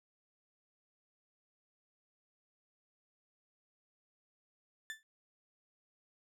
35% pulse tone with exponential decay, 1760 Hz, A6, in tune, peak -35 dBFS, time 4.9-5.03 s, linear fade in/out 0 ms, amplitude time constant 28 ms, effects low-pass 12000 Hz 12 dB/octave

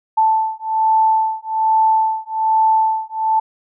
sine beating tone pair, 880 / 881.2 Hz, A5 / A5, 0 / +2 cents, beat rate 1.2 Hz, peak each -16 dBFS, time 0.17-3.4 s, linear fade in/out 10 ms, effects none

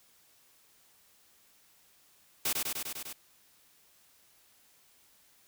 white noise with echo, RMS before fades -30 dBFS, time 2.45-2.53 s, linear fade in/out 5 ms, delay 100 ms, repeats 6, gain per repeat -2 dB, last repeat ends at 3.13 s, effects white hiss -64 dBFS RMS until 5.47 s

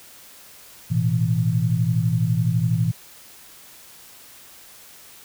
sine chord, A suspended second, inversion none, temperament equal with one note detuned, 111.47 / 123.47 / 164.81 Hz, A2 / B2 / E3, +23 / 0 / 0 cents, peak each -22 dBFS, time 0.9-2.92 s, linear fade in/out 20 ms, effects white hiss -46 dBFS RMS until 5.24 s

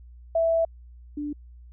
sine tone pair in turn, 659.3 / 293.7 Hz, E5 / D4, 0 / 0 cents, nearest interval octave + major second, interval 1400 cents, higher first, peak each -19 / -28 dBFS, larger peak first, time 0.35-0.65 / 1.17-1.33 s, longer first, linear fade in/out 5 ms, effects added 60 Hz sine -44 dBFS peak until 1.72 s

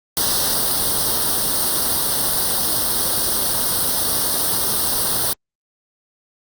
white noise with comb filter, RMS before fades -19 dBFS, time 0.17-5.33 s, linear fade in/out 0 ms, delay 0.21 ms, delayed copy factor +0.85, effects Opus 48 kbps

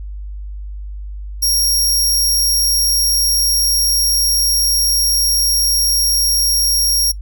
20% pulse tone, 5588 Hz, F8, in tune, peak -7 dBFS, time 1.42-7.12 s, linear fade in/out 10 ms, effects noise-tail reverb RT60 0.1 s tail -21 dB re dry + added 50 Hz sine -25 dBFS peak until 7.21 s

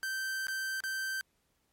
45% pulse tone with dropouts, 1557 Hz, G6, 12 cents flat, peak -33 dBFS, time 0.03-1.21 s, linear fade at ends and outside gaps 0 ms, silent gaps 0.469-0.483 / 0.804-0.838 s, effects pink hiss -75 dBFS RMS until 1.72 s + MP3 64 kbps

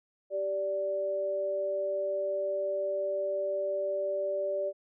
sine tone pair together, 390 / 584.3 Hz, G4 / D5, -9 / -9 cents, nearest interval perfect fifth, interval 700 cents, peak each -36 / -29 dBFS, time 0.3-4.73 s, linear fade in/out 50 ms, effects none

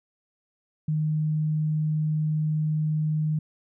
sine tone, 154.2 Hz, D#3, 15 cents flat, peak -22 dBFS, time 0.88-3.39 s, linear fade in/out 5 ms, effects none

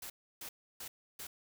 white noise bursts, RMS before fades -45 dBFS, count 4, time 0.02-1.27 s, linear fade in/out 5 ms, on 80 ms, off 310 ms, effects none

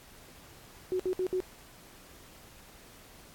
sine tone bursts, 369.7 Hz, F#4, 1 cent flat, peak -27 dBFS, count 4, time 0.92-1.403 s, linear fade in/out 0 ms, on 75 ms, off 61 ms, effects pink hiss -54 dBFS RMS until 3.34 s + AAC 64 kbps

